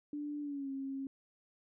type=tone with pitch glide; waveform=sine; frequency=293.7 to 270.9 Hz; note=D4 to C#4; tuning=0 to -40 cents; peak=-37 dBFS; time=0.13-1.07 s; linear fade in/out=2 ms; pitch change=-140 cents; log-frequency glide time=0.41-0.7 s; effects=none